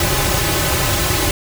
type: noise with comb filter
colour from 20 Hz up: pink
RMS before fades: -17 dBFS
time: 0-1.31 s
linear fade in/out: 2 ms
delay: 4.3 ms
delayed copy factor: -0.85
effects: none